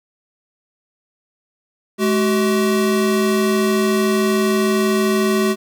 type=tone pair together; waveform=square; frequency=212.7 / 378.9 Hz; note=G#3 / F#4; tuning=+42 / +41 cents; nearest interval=minor seventh; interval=999 cents; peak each=-18 dBFS; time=1.98-5.56 s; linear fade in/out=50 ms; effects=9-bit